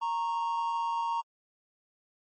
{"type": "tone pair together", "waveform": "triangle", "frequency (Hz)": [929.8, 1099], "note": ["A#5", "C#6"], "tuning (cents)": [-5, -15], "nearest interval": "minor third", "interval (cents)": 290, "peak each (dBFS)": [-27, -33], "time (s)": [0.01, 1.22], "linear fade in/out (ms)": 20, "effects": ["MP3 32 kbps"]}